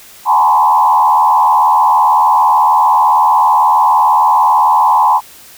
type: tone with frequency modulation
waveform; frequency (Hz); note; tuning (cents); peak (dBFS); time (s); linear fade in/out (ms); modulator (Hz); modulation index
sine; 932.3; A#5; 0; -6; 0.25-5.21; 50; 78; 1.6
effects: white hiss -38 dBFS RMS until 5.57 s